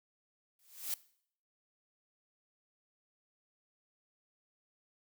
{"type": "noise with exponential growth", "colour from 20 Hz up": "blue", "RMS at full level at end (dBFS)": -33, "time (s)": [0.59, 0.94], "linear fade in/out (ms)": 2, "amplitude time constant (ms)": 75, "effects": ["noise-tail reverb RT60 0.6 s tail -20 dB re dry"]}